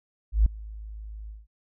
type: tone with ADSR envelope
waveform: sine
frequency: 53.2 Hz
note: G#1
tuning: 42 cents sharp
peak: -13 dBFS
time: 0.32-1.47 s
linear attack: 140 ms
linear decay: 3 ms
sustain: -23 dB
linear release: 180 ms
effects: none